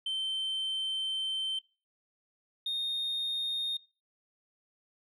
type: tone pair in turn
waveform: sine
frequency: 3100 / 3687 Hz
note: G7 / A#7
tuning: -20 / -20 cents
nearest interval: minor third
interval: 300 cents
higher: second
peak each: -28 dBFS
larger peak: neither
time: 0.06-1.59 / 2.66-3.77 s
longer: first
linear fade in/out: 5 ms
effects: noise-tail reverb RT60 0.3 s tail -21 dB re dry + tanh soft clip ceiling -29 dBFS